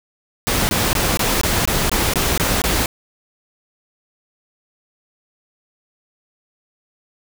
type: noise bursts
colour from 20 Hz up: pink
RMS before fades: -18 dBFS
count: 10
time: 0.47-2.859 s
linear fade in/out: 0 ms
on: 220 ms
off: 21 ms
effects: none